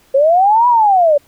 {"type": "linear two-way sweep", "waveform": "sine", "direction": "up then down", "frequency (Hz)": [523.3, 990, 560], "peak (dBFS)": -7, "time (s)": [0.14, 1.18], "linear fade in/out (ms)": 10, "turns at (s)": 0.68, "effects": ["pink hiss -51 dBFS RMS until 1.27 s"]}